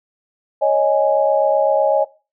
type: chord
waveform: sine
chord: C# suspended second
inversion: none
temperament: equal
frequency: 554.4 / 622.3 / 830.6 Hz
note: C#5 / D#5 / G#5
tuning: 0 / 0 / 0 cents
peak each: -16 / -16 / -19 dBFS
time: 0.61-2.05 s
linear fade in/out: 20 ms
effects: noise-tail reverb RT60 0.3 s tail -18 dB re dry

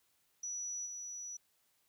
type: tone with level steps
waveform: sine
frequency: 5890 Hz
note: F#8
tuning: 9 cents flat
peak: -38 / -42 dBFS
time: 0.43-1.37 s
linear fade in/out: 5 ms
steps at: 0.85 s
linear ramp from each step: 20 ms
effects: white hiss -75 dBFS RMS until 1.88 s

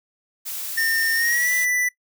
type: noise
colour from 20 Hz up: blue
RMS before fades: -30 dBFS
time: 0.45-1.66 s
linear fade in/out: 20 ms
type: tone with pitch glide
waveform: square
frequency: 1817 to 1981.5 Hz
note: A#6 to B6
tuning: -45 to +5 cents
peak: -20 dBFS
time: 0.77-1.89 s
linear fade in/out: 10 ms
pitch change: +150 cents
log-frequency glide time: 1.14-1.52 s
effects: noise-tail reverb RT60 0.1 s tail -19 dB re dry

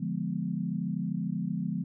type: chord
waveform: sine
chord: D diminished seventh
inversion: none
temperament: equal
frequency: 146.83 / 174.61 / 207.7 / 246.9 Hz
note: D3 / F3 / Ab3 / Cb4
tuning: 0 / 0 / 0 / 0 cents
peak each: -37 / -32 / -34 / -37 dBFS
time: 0-1.84 s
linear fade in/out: 10 ms
effects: none

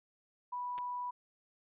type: tone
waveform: sine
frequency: 984 Hz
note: B5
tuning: 7 cents flat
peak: -36 dBFS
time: 0.52-1.11 s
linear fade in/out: 10 ms
type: clicks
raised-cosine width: 0.2 ms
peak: -31 / -31 dBFS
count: 2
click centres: 0.78 / 0.786 s
effects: resampled to 8000 Hz

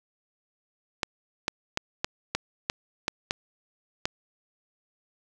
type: clicks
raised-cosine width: 0.2 ms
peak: -8 dBFS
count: 9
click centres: 1.032 / 1.481 / 1.774 / 2.045 / 2.35 / 2.699 / 3.081 / 3.309 / 4.055 s
effects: none

